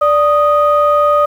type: tone pair together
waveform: sine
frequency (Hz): 587 / 1243.8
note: D5 / D#6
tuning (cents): -1 / -1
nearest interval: octave + minor second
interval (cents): 1300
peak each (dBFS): -10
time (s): 0.01-1.26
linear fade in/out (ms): 10
effects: tanh soft clip ceiling -2 dBFS + 7-bit